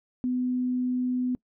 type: tone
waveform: sine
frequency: 250.9 Hz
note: B3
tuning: 28 cents sharp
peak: -24 dBFS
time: 0.24-1.35 s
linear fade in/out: 0 ms
effects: noise-tail reverb RT60 0.1 s tail -24 dB re dry